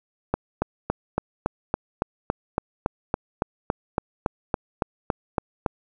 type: click train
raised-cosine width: 1 ms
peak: -7 dBFS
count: 20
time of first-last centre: 0.34-5.662 s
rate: 3.57 Hz
effects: none